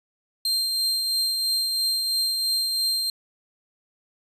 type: tone with tremolo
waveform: 40% pulse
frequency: 4174 Hz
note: C8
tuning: 5 cents flat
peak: -19 dBFS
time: 0.45-3.1 s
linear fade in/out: 2 ms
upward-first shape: triangle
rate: 3 Hz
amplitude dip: 35%
effects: resampled to 32000 Hz + 10-bit